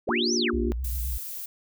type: linear two-way sweep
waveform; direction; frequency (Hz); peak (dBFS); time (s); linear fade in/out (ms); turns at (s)
sine; up then down; 242.3 to 6210 to 1007; -25; 0.07-0.51; 10; 0.34
type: chord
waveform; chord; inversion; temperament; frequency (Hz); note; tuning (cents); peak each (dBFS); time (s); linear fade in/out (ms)
sine; G minor seventh; first; just; 235.2 / 294 / 352.8 / 392; Bb3 / D4 / F4 / G4; +16 / +2 / +18 / 0; -28 / -34 / -28 / -33; 0.09-0.72; 0
type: tone with vibrato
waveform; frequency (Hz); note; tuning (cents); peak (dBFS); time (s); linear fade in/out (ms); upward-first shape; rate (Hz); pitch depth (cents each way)
sine; 61.74; B1; 0; -27; 0.53-1.18; 10; square; 7.7; 100
type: noise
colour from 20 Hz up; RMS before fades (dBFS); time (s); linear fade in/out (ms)
violet; -36; 0.84-1.46; 5
effects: none